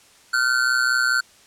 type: ring-modulated tone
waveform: square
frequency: 1462 Hz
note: F#6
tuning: 21 cents flat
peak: -15 dBFS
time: 0.33-1.21 s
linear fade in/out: 10 ms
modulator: 62.3 Hz
effects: white hiss -52 dBFS RMS until 1.46 s + low-pass 9000 Hz 12 dB/octave